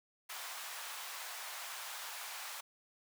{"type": "high-pass noise", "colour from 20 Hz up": "pink", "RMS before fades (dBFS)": -45, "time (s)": [0.29, 2.61], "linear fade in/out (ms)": 10, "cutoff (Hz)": 780, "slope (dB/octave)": 24, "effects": []}